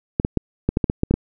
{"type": "clicks", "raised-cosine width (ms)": 3, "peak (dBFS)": -4, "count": 10, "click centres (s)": [0.199, 0.249, 0.373, 0.69, 0.771, 0.842, 0.899, 1.034, 1.11, 1.14], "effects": []}